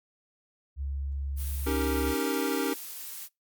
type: tone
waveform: sine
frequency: 69.3 Hz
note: C#2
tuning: in tune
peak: -30 dBFS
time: 0.76-2.15 s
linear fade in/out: 50 ms
type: noise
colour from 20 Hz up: blue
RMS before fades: -40 dBFS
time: 1.36-3.29 s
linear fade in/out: 50 ms
type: chord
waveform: square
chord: Eb dominant seventh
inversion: third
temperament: equal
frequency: 277.2 / 311.1 / 392 / 466.2 Hz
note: Db4 / Eb4 / G4 / Bb4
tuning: 0 / 0 / 0 / 0 cents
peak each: -32 / -34 / -34 / -34 dBFS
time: 1.66-2.74 s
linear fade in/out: 10 ms
effects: noise-tail reverb RT60 0.2 s tail -25 dB re dry + Opus 48 kbps